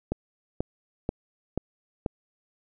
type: click train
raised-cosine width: 2 ms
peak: -13 dBFS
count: 5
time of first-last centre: 0.12-2.062 s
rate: 2.06 Hz
effects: none